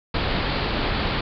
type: low-pass noise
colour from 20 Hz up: pink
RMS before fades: -24 dBFS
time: 0.14-1.21 s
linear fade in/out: 5 ms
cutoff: 4700 Hz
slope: 96 dB/octave
effects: none